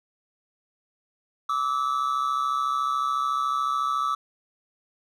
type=tone pair together; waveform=triangle; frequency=1161.1 / 1295 Hz; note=D6 / E6; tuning=-20 / -31 cents; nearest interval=major second; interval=189 cents; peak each=-24 dBFS; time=1.49-4.15 s; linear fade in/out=5 ms; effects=none